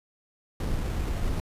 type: noise with sample-and-hold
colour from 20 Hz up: brown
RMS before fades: -28 dBFS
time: 0.6-1.4 s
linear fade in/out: 2 ms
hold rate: 4900 Hz
effects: resampled to 32000 Hz